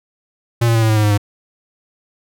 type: tone with pitch steps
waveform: square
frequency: 117.6 / 115.31 / 113.07 / 110.87 / 108.72 / 106.6 / 104.53 / 102.5 Hz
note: A#2 / A#2 / A2 / A2 / A2 / G#2 / G#2 / G#2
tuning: +16 / -18 / +48 / +14 / -20 / +46 / +12 / -22 cents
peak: -12 dBFS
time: 0.61-1.178 s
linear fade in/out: 10 ms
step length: 71 ms
effects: none